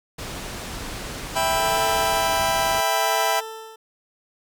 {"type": "low-pass noise", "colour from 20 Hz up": "pink", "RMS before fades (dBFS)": -33, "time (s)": [0.18, 2.81], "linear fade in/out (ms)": 10, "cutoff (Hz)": 10000, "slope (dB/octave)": 12}
{"type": "chord", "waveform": "sawtooth", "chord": "E minor", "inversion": "none", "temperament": "just", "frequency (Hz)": [659.3, 791.1, 988.9], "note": ["E5", "G5", "B5"], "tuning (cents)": [0, 16, 2], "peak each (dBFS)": -20, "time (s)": [1.35, 3.41], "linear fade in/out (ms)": 20}
{"type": "tone with tremolo", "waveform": "20% pulse", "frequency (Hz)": 443.4, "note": "A4", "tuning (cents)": 13, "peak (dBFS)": -23, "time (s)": [1.55, 3.76], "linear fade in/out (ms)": 5, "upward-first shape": "triangle", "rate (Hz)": 0.76, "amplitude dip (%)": 95}
{"effects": []}